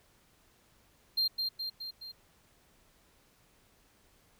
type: tone with echo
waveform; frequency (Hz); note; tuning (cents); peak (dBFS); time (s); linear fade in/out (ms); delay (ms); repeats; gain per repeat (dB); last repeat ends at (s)
triangle; 4186; C8; 0; -25; 1.17-1.28; 10; 210; 4; -4; 2.12
effects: pink hiss -66 dBFS RMS until 4.39 s